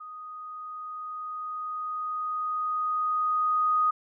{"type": "tone with level ramp", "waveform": "sine", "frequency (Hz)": 1244.5, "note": "D#6", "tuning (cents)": 0, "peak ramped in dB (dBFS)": [-39, -20], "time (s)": [0, 3.91], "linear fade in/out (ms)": 10, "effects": []}